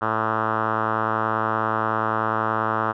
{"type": "tone with low-pass filter", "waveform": "5% pulse", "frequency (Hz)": 110.4, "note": "A2", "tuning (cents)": 6, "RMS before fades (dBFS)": -23, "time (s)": [0.01, 2.93], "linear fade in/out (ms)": 20, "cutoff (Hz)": 1300, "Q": 3.3, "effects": []}